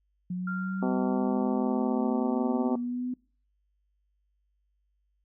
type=exponential sweep; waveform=sine; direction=up; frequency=179.5 to 252.2 Hz; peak=-29 dBFS; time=0.3-3.14 s; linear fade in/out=5 ms
type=tone with exponential decay; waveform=sine; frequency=1390 Hz; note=F6; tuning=9 cents flat; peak=-32 dBFS; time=0.47-1.95 s; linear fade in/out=5 ms; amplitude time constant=320 ms
type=harmonic tone; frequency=127.3 Hz; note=C3; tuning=47 cents flat; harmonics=2 / 3 / 4 / 5 / 6 / 7 / 8 / 9; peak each=-28 / -33 / -37 / -38 / -38 / -39 / -51 / -43 dBFS; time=0.82-2.76 s; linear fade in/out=5 ms
effects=noise-tail reverb RT60 0.4 s tail -24 dB re dry + added 50 Hz sine -70 dBFS peak until 5.24 s